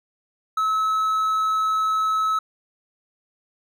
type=tone; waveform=triangle; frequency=1294 Hz; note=E6; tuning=32 cents flat; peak=-17 dBFS; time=0.57-2.39 s; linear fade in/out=5 ms; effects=none